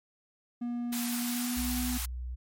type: tone with pitch glide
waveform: triangle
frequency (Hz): 240 to 248.2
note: B3 to B3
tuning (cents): -49 to +9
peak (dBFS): -29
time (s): 0.61-1.98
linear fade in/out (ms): 10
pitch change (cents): +58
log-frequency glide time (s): 1.14-1.7
type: high-pass noise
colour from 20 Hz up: white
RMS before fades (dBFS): -36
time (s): 0.92-2.06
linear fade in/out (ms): 10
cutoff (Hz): 710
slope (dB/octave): 96
type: tone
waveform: sine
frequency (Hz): 61.74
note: B1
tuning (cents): 0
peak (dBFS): -34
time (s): 1.56-2.36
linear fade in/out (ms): 20
effects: MP3 64 kbps